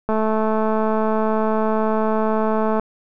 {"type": "click train", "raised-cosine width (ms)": 1, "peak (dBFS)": -8, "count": 591, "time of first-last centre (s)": [0.09, 2.796], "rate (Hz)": 218, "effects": []}